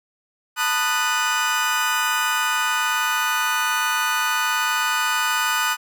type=chord; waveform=30% pulse; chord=B dominant seventh; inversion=third; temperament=just; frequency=889 / 987.8 / 1234.7 / 1481.6 Hz; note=A5 / B5 / D#6 / F#6; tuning=+18 / 0 / -14 / +2 cents; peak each=-25 / -26 / -21 / -20 dBFS; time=0.56-5.77 s; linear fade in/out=50 ms; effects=none